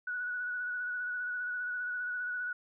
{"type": "tone with vibrato", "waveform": "sine", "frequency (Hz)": 1472, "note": "F#6", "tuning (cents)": -9, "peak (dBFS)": -33, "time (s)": [0.07, 2.53], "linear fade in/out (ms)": 5, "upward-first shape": "square", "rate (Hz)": 15, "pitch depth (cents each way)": 18, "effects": []}